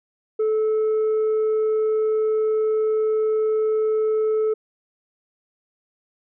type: tone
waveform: sine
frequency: 434.7 Hz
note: A4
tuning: 21 cents flat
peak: -15 dBFS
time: 0.39-4.54 s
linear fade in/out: 10 ms
effects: tanh soft clip ceiling -17 dBFS